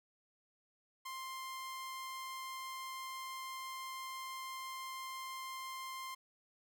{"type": "tone", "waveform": "sawtooth", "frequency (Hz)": 1051, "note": "C6", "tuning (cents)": 7, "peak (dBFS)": -39, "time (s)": [1.05, 6.15], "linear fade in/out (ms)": 10, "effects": []}